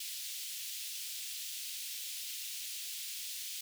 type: high-pass noise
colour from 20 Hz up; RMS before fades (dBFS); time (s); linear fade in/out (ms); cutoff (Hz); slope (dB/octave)
pink; -42; 0-3.61; 5; 2900; 24
effects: none